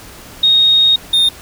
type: tone pair in turn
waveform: sine / triangle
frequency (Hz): 3729 / 3663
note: A#7 / A#7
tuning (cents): 0 / -31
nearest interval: unison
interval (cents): 31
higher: first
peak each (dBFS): -7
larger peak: neither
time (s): 0.43-0.96 / 1.13-1.29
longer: first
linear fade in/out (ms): 5
effects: pink hiss -36 dBFS RMS until 1.41 s